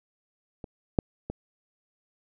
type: clicks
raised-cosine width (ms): 2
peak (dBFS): -25 / -8 / -19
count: 3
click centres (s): 0.642 / 0.988 / 1.3
effects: none